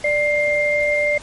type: tone pair together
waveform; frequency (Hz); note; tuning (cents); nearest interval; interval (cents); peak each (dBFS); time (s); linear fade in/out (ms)
sine; 590.6 / 2107; D5 / C7; +10 / +12; octave + minor seventh; 2202; -18; 0.04-1.18; 5
effects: pink hiss -39 dBFS RMS until 1.22 s + MP3 48 kbps